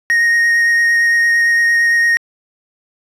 triangle tone with vibrato, 1864.7 Hz, A#6, in tune, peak -8 dBFS, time 0.1-2.17 s, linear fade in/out 0 ms, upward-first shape triangle, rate 8.8 Hz, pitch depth 12 cents each way, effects resampled to 32000 Hz

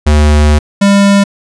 square tone pair in turn, 74.8 / 199.69 Hz, D2 / G3, +32 / +32 cents, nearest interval octave + perfect fourth, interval 1700 cents, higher second, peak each -5 dBFS, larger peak neither, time 0.06-0.59 / 0.81-1.24 s, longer first, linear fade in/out 10 ms, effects resampled to 22050 Hz

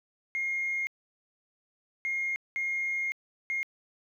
sine tone bursts at uneven times, 2137 Hz, C7, 36 cents sharp, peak -27 dBFS, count 4, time 0.35-0.87 / 2.05-2.36 / 2.56-3.12 / 3.5-3.63 s, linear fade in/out 0 ms, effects tanh soft clip ceiling -24 dBFS + 11-bit

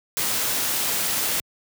white noise, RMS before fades -24 dBFS, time 0.17-1.4 s, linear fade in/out 0 ms, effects high-pass 80 Hz 12 dB/octave

